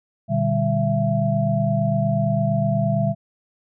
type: tone cluster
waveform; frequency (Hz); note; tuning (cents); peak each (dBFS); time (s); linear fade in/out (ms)
sine; 121.1 / 149.7 / 196.6 / 670; B2 / D3 / G3 / E5; -34 / +33 / +5 / +28; -23; 0.28-3.15; 50
effects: none